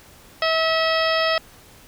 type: harmonic tone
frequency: 646 Hz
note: E5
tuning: 35 cents flat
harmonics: 1 / 2 / 3 / 4 / 5 / 6 / 7 / 8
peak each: -21 / -24 / -25 / -29 / -28 / -33 / -33 / -29 dBFS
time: 0.42-1.38 s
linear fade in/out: 2 ms
effects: pink hiss -48 dBFS RMS until 1.87 s